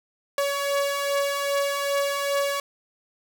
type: beating tone pair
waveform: sawtooth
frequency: 561 / 563.5 Hz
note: C#5 / C#5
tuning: +21 / +28 cents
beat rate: 2.5 Hz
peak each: -26 / -20 dBFS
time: 0.38-2.6 s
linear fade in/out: 2 ms
effects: none